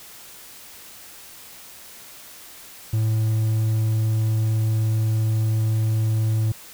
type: tone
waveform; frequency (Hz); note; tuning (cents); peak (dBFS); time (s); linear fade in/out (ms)
triangle; 110; A2; 0; -16; 2.93-6.52; 5
effects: white hiss -43 dBFS RMS until 6.73 s